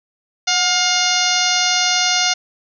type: harmonic tone with a mistuned harmonic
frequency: 710 Hz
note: F5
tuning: 28 cents sharp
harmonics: 1 / 2 / 3 / 4 / 5 / 6 / 7 / 8 / 9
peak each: -23 / -23 / -23 / -23 / -23 / -23 / -23 / -23 / -23 dBFS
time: 0.47-2.34 s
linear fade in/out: 10 ms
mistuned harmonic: 1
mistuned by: +52 cents
effects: none